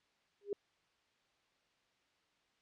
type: tone with exponential growth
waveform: sine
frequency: 405.3 Hz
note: G#4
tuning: 42 cents flat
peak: -30 dBFS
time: 0.41-0.53 s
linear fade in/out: 2 ms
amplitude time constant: 24 ms
effects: white hiss -75 dBFS RMS until 2.61 s + low-pass 4000 Hz 12 dB/octave